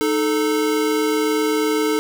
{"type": "tone pair together", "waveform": "square", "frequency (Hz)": [308.4, 436.2], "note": ["D#4", "A4"], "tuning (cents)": [-15, -15], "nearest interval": "tritone", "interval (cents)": 600, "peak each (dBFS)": [-21, -20], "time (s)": [0.01, 1.99], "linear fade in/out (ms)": 0, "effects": []}